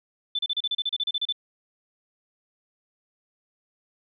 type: tone bursts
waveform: sine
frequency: 3520 Hz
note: A7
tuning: in tune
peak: -23 dBFS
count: 14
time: 0.35-1.325 s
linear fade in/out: 5 ms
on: 39 ms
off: 33 ms
effects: none